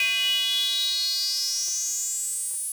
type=tone with high-pass filter sweep; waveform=square; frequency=225.3 Hz; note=A3; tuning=41 cents sharp; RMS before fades=-26 dBFS; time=0-2.72 s; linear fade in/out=2 ms; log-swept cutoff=2500 to 10000 Hz; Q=8.9; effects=none